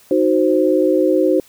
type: chord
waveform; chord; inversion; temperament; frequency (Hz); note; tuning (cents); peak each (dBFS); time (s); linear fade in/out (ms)
sine; C diminished; first; equal; 311.1 / 370 / 523.3; Eb4 / Gb4 / C5; 0 / 0 / 0; -16; 0.11-1.4; 2
effects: white hiss -49 dBFS RMS until 1.48 s